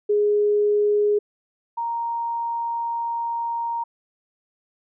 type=tone pair in turn; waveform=sine; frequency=415.3 / 932.3 Hz; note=G#4 / A#5; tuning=0 / 0 cents; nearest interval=octave + major second; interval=1400 cents; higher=second; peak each=-16 / -23 dBFS; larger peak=first; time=0.09-1.19 / 1.77-3.84 s; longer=second; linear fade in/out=10 ms; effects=none